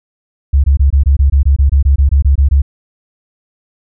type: tone bursts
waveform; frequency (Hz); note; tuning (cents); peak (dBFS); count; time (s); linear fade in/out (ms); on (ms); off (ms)
sine; 69.3; C#2; 0; -5; 16; 0.53-2.62; 10; 110; 22
effects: none